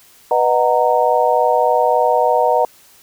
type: chord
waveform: sine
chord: B major seventh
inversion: none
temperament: just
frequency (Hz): 493.9 / 617.4 / 740.8 / 926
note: B4 / D#5 / F#5 / A#5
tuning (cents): 0 / -14 / +2 / -12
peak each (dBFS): -17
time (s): 0.31-2.65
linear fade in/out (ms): 2
effects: white hiss -48 dBFS RMS until 3.02 s